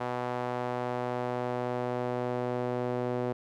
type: tone with band-pass filter sweep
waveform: sawtooth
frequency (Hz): 123.6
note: B2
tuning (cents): +2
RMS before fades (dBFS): -32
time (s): 0-3.33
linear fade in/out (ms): 10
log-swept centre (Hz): 810 to 480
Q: 1.3
effects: none